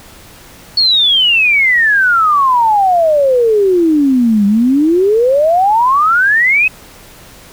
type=exponential two-way sweep; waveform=sine; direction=down then up; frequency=4428 to 197.6 to 2596 Hz; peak=-7 dBFS; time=0.77-6.68 s; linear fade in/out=5 ms; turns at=4.46 s; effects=pink hiss -38 dBFS RMS until 7.52 s